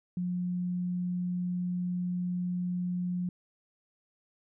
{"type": "tone", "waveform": "sine", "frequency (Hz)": 178.8, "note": "F3", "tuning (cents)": 41, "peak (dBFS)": -29, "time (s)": [0.17, 3.29], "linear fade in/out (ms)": 2, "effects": []}